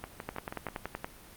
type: two click trains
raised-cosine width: 0.5 ms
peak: -22 / -19 dBFS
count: 5 / 9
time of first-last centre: 0.04-0.686 / 0.29-1.045 s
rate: 6.19 / 10.6 Hz
effects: pink hiss -52 dBFS RMS until 1.36 s + Opus 32 kbps